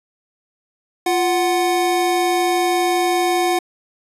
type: tone pair together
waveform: square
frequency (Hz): 349.2 / 740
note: F4 / F#5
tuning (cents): 0 / 0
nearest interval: octave + minor second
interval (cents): 1300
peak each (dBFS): -19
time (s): 1.06-3.59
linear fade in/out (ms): 5
effects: resampled to 32000 Hz